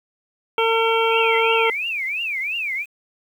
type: harmonic tone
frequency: 453.1 Hz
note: A#4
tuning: 49 cents flat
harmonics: 1 / 2 / 3 / 5 / 6 / 7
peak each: -19 / -22 / -24 / -26 / -27 / -27 dBFS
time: 0.58-1.7 s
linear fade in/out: 2 ms
type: tone with vibrato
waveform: sine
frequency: 2396 Hz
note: D7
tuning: 34 cents sharp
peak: -22 dBFS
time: 1.1-2.86 s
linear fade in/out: 50 ms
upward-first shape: triangle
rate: 2.9 Hz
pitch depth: 300 cents each way
effects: 8-bit